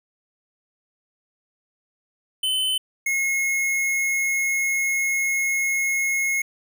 square tone pair in turn, 3043 / 2166 Hz, F#7 / C#7, +48 / -41 cents, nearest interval tritone, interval 589 cents, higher first, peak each -21 dBFS, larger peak neither, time 2.43-2.78 / 3.06-6.42 s, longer second, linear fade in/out 5 ms, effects none

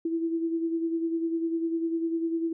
sine beating tone pair, 329.6 / 339.6 Hz, E4 / F4, 0 / -48 cents, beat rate 10 Hz, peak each -26 / -35 dBFS, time 0.05-2.53 s, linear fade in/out 5 ms, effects none

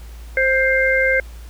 harmonic tone, 526 Hz, C5, 9 cents sharp, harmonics 1 / 3 / 4, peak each -18 / -18 / -18 dBFS, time 0.37-1.2 s, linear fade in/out 2 ms, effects added 57 Hz sine -33 dBFS peak until 1.49 s + pink hiss -47 dBFS RMS until 1.49 s

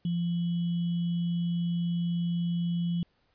sine tone with sample-and-hold, 171.9 Hz, F3, 27 cents flat, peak -26 dBFS, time 0.05-3.03 s, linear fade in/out 2 ms, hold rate 3150 Hz, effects pink hiss -71 dBFS RMS until 3.34 s + resampled to 11025 Hz

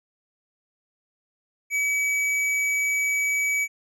square tone, 2281 Hz, C#7, 49 cents sharp, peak -22 dBFS, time 1.7-3.68 s, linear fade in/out 50 ms, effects low-pass 11000 Hz 12 dB/octave

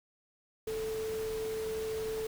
sine tone in noise, 440 Hz, A4, in tune, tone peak -33 dBFS, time 0.67-2.27 s, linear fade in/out 5 ms, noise pink, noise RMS -45 dBFS, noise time 0.67-2.27 s, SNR +9 dB, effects none

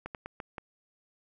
slowing click train, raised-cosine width 0.5 ms, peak -23 dBFS, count 5, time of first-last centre 0.06-0.582 s, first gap 88 ms, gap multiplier 1.27, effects none

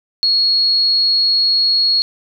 sine tone, 4321 Hz, C#8, 45 cents flat, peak -11 dBFS, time 0.23-2.02 s, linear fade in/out 0 ms, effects none

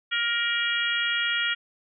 harmonic tone with a mistuned harmonic, 470 Hz, A#4, 14 cents sharp, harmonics 3 / 4 / 5 / 6 / 7, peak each -28 / -29 / -32 / -31 / -29 dBFS, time 0.11-1.55 s, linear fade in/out 20 ms, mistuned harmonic 6, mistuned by +21 cents, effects none

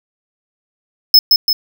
square tone with echo, 5190 Hz, E8, 28 cents flat, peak -3 dBFS, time 1.14-1.19 s, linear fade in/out 2 ms, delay 170 ms, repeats 2, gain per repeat -4 dB, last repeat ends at 1.53 s, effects none

